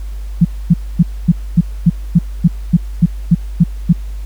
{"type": "tone bursts", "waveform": "sine", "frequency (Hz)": 170.5, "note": "F3", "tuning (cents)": -41, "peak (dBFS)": -3, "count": 13, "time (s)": [0.41, 3.93], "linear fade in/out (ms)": 10, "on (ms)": 40, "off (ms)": 250, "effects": ["added 50 Hz sine -21 dBFS peak until 4.25 s", "pink hiss -45 dBFS RMS until 4.25 s"]}